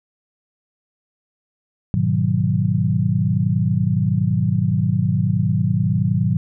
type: chord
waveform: sine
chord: G# minor seventh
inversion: none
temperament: equal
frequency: 103.83 / 123.47 / 155.56 / 185 Hz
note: G#2 / B2 / D#3 / F#3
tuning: 0 / 0 / 0 / 0 cents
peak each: -21 dBFS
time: 1.94-6.37 s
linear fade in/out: 0 ms
effects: none